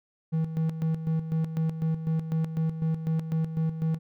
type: tone with tremolo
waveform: triangle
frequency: 160.6 Hz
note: E3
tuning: 45 cents flat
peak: -21 dBFS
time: 0.32-3.99 s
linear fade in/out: 20 ms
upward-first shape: square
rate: 4 Hz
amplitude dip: 65%
effects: none